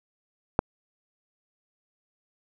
click, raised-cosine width 1 ms, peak -5 dBFS, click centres 0.591 s, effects none

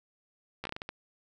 slowing click train, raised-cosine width 0.3 ms, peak -21 dBFS, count 8, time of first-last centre 0.64-0.891 s, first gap 13 ms, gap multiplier 1.33, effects none

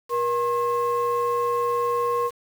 sine tone pair together, 477.5 / 1072 Hz, A#4 / C6, +42 / +42 cents, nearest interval octave + major second, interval 1400 cents, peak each -22 dBFS, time 0.09-2.31 s, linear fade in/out 50 ms, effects tanh soft clip ceiling -16 dBFS + 7-bit

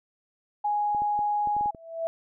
sine tone, 830.6 Hz, G#5, in tune, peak -23 dBFS, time 0.64-1.71 s, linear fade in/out 10 ms
clicks, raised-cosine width 2 ms, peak -28 dBFS, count 8, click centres 0.948 / 1.02 / 1.191 / 1.473 / 1.566 / 1.61 / 1.659 / 1.748 s
sine tone with exponential growth, 659.3 Hz, E5, in tune, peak -23 dBFS, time 1.62-2.07 s, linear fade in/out 0 ms, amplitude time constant 96 ms
effects none

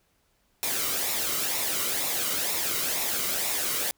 white noise with flanger, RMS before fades -28 dBFS, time 0.63-3.91 s, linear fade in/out 0 ms, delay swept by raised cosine 0.64 to 1.19 ms, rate 2.1 Hz, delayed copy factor -0.55, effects pink hiss -69 dBFS RMS until 3.97 s

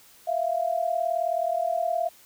sine tone pair together, 660 / 699 Hz, E5 / F5, +2 / +1 cents, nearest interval minor second, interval 99 cents, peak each -26 dBFS, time 0.27-2.09 s, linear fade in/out 10 ms, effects white hiss -54 dBFS RMS until 2.25 s

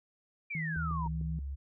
sine exponential sweep, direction down, 2406 to 905 Hz, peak -35 dBFS, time 0.5-1.08 s, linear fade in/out 10 ms
sine tone with vibrato, 160 Hz, D#3, 49 cents sharp, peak -34 dBFS, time 0.55-1.39 s, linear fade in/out 2 ms, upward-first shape sine, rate 6.9 Hz, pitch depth 9 cents each way
sine tone with pitch glide, 75.3 to 69.05 Hz, D2 to C#2, +44 to -6 cents, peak -35 dBFS, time 0.75-1.56 s, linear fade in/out 20 ms, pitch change -150 cents, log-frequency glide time 0.93-1.04 s
click train, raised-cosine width 3 ms, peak -36 dBFS, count 4, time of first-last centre 0.76-1.212 s, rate 6.63 Hz
effects none

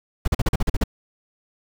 brown noise bursts, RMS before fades -18 dBFS, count 9, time 0.25-0.838 s, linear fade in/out 5 ms, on 28 ms, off 42 ms, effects none

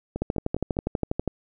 two click trains, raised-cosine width 2 ms, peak -16 / -11 dBFS, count 4 / 14, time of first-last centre 0.16-0.769 / 0.22-1.277 s, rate 4.93 / 12.3 Hz, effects none

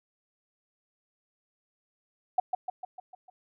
sine tone with echo, 740 Hz, F#5, in tune, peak -19 dBFS, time 2.38-2.4 s, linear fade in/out 5 ms, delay 150 ms, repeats 6, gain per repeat -5 dB, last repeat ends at 3.3 s, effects none

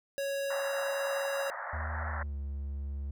square tone, 554.4 Hz, C#5, in tune, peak -32 dBFS, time 0.18-1.5 s, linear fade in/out 0 ms
white band-pass noise, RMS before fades -39 dBFS, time 0.5-2.23 s, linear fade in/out 5 ms, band 540 to 1900 Hz, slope 96 dB/octave
triangle tone with pitch glide, 77.78 to 70.1 Hz, D#2 to C#2, 0 to +20 cents, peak -32 dBFS, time 1.73-3.11 s, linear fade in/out 5 ms, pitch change -180 cents, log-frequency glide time 2.09-2.35 s
effects none

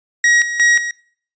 45% pulse tone with tremolo, 1900 Hz, A#6, 33 cents sharp, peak -10 dBFS, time 0.24-0.91 s, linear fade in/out 2 ms, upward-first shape square, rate 2.8 Hz, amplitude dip 70%, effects noise-tail reverb RT60 0.5 s tail -20 dB re dry + resampled to 16000 Hz

